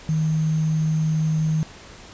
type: tone with sample-and-hold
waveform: sine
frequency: 157.2 Hz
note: D#3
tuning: 18 cents sharp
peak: -18 dBFS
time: 0.09-1.63 s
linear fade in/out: 0 ms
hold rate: 6300 Hz
effects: pink hiss -43 dBFS RMS until 2.13 s + resampled to 16000 Hz